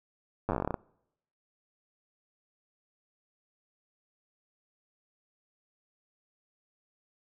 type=slowing click train; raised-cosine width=1 ms; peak=-16 dBFS; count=14; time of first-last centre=0.49-0.742 s; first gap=9 ms; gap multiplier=1.12; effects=noise-tail reverb RT60 0.8 s tail -25 dB re dry